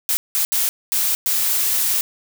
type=noise bursts at uneven times; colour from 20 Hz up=blue; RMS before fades=-19 dBFS; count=5; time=0.09-0.17 / 0.35-0.45 / 0.52-0.69 / 0.92-1.15 / 1.26-2.01 s; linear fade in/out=0 ms; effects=none